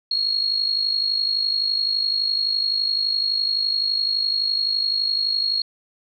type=tone with amplitude modulation; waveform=sine; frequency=4295 Hz; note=C8; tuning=44 cents sharp; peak=-16 dBFS; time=0.11-5.62 s; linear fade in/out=5 ms; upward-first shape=sine; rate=51.8 Hz; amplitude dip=65%; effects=none